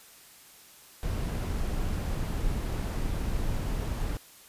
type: noise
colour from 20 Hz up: brown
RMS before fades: -30 dBFS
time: 1.03-4.17 s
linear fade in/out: 0 ms
effects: white hiss -53 dBFS RMS until 4.48 s + resampled to 32000 Hz